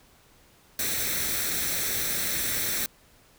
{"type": "noise with comb filter", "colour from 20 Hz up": "white", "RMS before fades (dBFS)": -28, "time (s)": [0.79, 2.86], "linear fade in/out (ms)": 2, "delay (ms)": 0.51, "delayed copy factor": 0.6, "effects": ["pink hiss -58 dBFS RMS until 3.38 s"]}